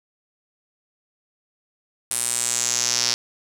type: tone with band-pass filter sweep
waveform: sawtooth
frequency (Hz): 120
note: B2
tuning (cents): -49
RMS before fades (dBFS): -23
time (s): 2.11-3.14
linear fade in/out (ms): 0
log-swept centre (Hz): 9600 to 5200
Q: 4
effects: none

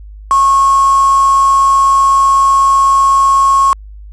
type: tone with quantisation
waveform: sine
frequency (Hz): 1092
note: C#6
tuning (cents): -26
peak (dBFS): -6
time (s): 0.31-3.73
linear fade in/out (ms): 0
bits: 3
effects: added 51 Hz sine -29 dBFS peak until 4.12 s + resampled to 22050 Hz

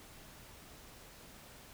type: silence
effects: pink hiss -55 dBFS RMS until 1.73 s

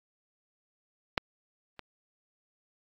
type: clicks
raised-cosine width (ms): 0.3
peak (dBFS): -9 / -25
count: 2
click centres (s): 1.178 / 1.793
effects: AAC 48 kbps

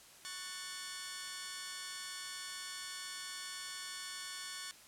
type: chord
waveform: 10% pulse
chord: F# minor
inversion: second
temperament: just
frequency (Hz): 1110 / 1480 / 1776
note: C#6 / F#6 / A6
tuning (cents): +2 / 0 / +16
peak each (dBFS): -40 / -40 / -38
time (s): 0.25-4.71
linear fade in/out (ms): 0
effects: white hiss -58 dBFS RMS until 4.87 s + low-pass 11000 Hz 12 dB/octave

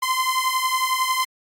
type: beating tone pair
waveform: sawtooth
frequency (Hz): 1029 / 1040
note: C6 / C6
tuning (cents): -29 / -11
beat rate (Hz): 11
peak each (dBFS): -19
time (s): 0.02-1.25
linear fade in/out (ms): 10
effects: AAC 48 kbps

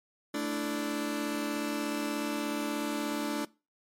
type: chord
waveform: sawtooth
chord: A suspended fourth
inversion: none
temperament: just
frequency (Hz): 220 / 293.3 / 330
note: A3 / D4 / E4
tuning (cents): 0 / -2 / +2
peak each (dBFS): -33 / -28 / -34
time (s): 0.34-3.45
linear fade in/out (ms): 5
effects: noise-tail reverb RT60 0.3 s tail -22 dB re dry + MP3 64 kbps

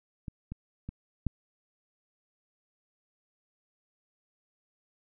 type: clicks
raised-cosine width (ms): 5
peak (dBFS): -25 / -25 / -25 / -16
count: 4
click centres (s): 0.282 / 0.52 / 0.89 / 1.267
effects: none

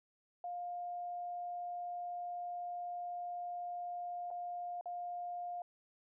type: tone with dropouts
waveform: sine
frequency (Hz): 706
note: F5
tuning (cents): +19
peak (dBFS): -39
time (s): 0.44-5.62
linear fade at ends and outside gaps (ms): 2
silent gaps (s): 4.305-4.311 / 4.811-4.857
effects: none

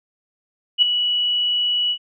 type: tone with ADSR envelope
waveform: sine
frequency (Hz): 2939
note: F#7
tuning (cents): -12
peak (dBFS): -8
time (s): 0.78-1.98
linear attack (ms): 42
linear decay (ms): 8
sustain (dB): -9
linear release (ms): 73
effects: none

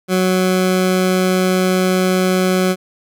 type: tone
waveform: 20% pulse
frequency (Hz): 185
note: F#3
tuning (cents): 0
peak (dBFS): -8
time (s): 0.08-2.76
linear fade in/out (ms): 50
effects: none

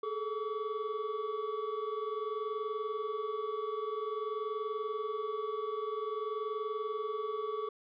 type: tone cluster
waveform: triangle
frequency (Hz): 420.4 / 440.9 / 1140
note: G#4 / A4 / C#6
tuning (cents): +21 / +4 / +48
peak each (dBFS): -36 / -36 / -37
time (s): 0.03-7.69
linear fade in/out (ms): 5
effects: resampled to 11025 Hz

